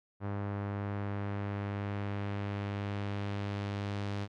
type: tone with low-pass filter sweep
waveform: sawtooth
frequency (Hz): 101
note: G#2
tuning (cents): -48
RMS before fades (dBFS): -36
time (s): 0.2-4.28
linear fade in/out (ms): 50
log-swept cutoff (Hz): 1400 to 4500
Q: 1
effects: none